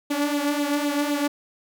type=tone with flanger; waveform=sawtooth; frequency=290 Hz; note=D4; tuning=22 cents flat; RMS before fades=-24 dBFS; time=0.1-1.28 s; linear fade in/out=10 ms; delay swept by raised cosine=0.26 to 3.46 ms; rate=3.9 Hz; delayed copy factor=+0.6; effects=none